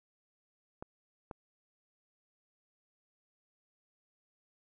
clicks, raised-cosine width 1 ms, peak -28 dBFS, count 2, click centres 0.825 / 1.312 s, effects none

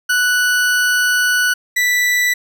40% pulse tone pair in turn, 1480 / 1972.1 Hz, F#6 / B6, 0 / -3 cents, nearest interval perfect fourth, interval 497 cents, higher second, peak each -12 dBFS, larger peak neither, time 0.09-1.54 / 1.76-2.34 s, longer first, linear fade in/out 10 ms, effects none

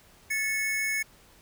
square tone pair together, 1742.2 / 2197 Hz, A6 / C#7, -18 / -16 cents, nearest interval major third, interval 402 cents, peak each -34 / -28 dBFS, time 0.3-1.03 s, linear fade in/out 10 ms, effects pink hiss -57 dBFS RMS until 1.41 s

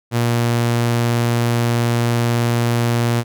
sawtooth tone, 118.4 Hz, A#2, 27 cents sharp, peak -11 dBFS, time 0.11-3.24 s, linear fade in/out 50 ms, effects none

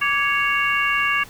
harmonic tone with a mistuned harmonic, 554.4 Hz, C#5, in tune, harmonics 2 / 3 / 4 / 5, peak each -23 / -23 / -23 / -23 dBFS, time 0.01-1.24 s, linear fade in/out 10 ms, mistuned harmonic 2, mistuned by +77 cents, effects pink hiss -43 dBFS RMS until 1.29 s

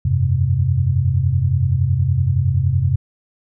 sine chord, F suspended second, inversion none, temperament equal, 87.31 / 98 / 130.81 Hz, F2 / G2 / C3, 0 / 0 / 0 cents, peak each -19 / -19 / -17 dBFS, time 0.05-2.96 s, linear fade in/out 5 ms, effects none

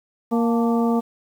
harmonic tone with a mistuned harmonic, 233.1 Hz, A#3, in tune, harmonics 1 / 2 / 3 / 4 / 5, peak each -18 / -24 / -28 / -30 / -32 dBFS, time 0.31-1.01 s, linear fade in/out 20 ms, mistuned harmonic 4, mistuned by -76 cents, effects 8-bit

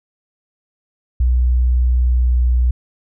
sine tone with pitch glide, 61.74 to 61.31 Hz, B1 to B1, 0 to -12 cents, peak -11 dBFS, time 1.2-2.71 s, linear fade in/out 5 ms, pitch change -12 cents, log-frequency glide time 2.05-2.38 s, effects none

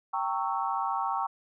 sine chord, G diminished seventh, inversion none, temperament equal with one note detuned, 784 / 918.4 / 1108.7 / 1318.5 Hz, G5 / Bb5 / Db6 / Fb6, 0 / -26 / 0 / 0 cents, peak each -32 / -32 / -32 / -36 dBFS, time 0.13-1.27 s, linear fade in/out 10 ms, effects none

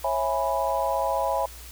sine chord, C# minor seventh, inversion none, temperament equal with one note detuned, 545.2 / 659.3 / 830.6 / 987.8 Hz, C#5 / E5 / G#5 / B5, -29 / 0 / 0 / 0 cents, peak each -28 dBFS, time 0.04-1.46 s, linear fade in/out 5 ms, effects added 60 Hz sine -43 dBFS peak until 1.71 s + white hiss -45 dBFS RMS until 1.71 s

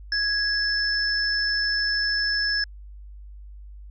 sine tone pair together, 1661.2 / 5274 Hz, G#6 / E8, 0 / 0 cents, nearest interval octave + minor sixth, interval 2000 cents, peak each -24 dBFS, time 0.12-2.64 s, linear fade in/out 2 ms, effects added 50 Hz sine -39 dBFS peak until 3.9 s

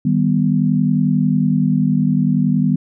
sine chord, Eb augmented, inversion none, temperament equal, 155.56 / 196 / 246.9 Hz, Eb3 / G3 / B3, 0 / 0 / 0 cents, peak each -17 dBFS, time 0.05-2.76 s, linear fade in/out 5 ms, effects none

